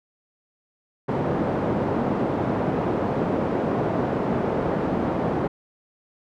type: band-pass noise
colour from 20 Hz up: pink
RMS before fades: -24 dBFS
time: 1.08-5.48 s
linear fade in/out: 10 ms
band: 170 to 730 Hz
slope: 12 dB/octave
effects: none